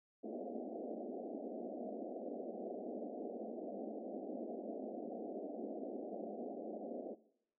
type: band-pass noise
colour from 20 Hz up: pink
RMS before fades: -45 dBFS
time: 0.23-7.15 s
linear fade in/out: 20 ms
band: 210 to 730 Hz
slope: 96 dB/octave
effects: noise-tail reverb RT60 0.7 s tail -18 dB re dry